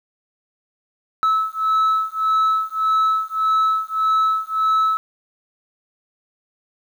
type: beating tone pair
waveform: sine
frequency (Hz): 1300 / 1301.7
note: E6 / E6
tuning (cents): -24 / -22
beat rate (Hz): 1.7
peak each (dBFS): -17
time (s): 1.23-4.97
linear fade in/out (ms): 0
effects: tanh soft clip ceiling -13 dBFS + 8-bit